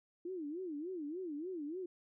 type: tone with vibrato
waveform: sine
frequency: 329.6 Hz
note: E4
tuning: in tune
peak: -39 dBFS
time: 0.25-1.86 s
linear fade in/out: 5 ms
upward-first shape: sine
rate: 3.4 Hz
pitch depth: 240 cents each way
effects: none